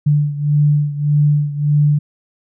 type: beating tone pair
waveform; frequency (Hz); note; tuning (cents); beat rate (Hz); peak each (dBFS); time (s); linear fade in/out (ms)
sine; 146.83 / 148.53; D3 / D3; 0 / +20; 1.7; -13 / -17; 0.06-1.99; 10
effects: none